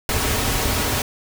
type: noise with comb filter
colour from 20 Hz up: pink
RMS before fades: -21 dBFS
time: 0.09-1.02 s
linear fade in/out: 2 ms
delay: 5.8 ms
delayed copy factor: -0.55
effects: none